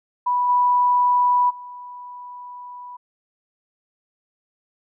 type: tone with level steps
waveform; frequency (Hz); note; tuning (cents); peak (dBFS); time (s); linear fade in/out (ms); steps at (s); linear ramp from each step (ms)
sine; 984; B5; -7; -17 / -14 / -34; 0.26-2.97; 10; 0.48 / 1.49; 20
effects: none